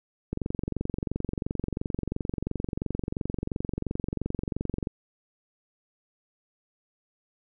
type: click train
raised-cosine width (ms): 3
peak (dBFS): -16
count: 105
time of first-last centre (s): 0.33-4.871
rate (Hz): 22.9
effects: none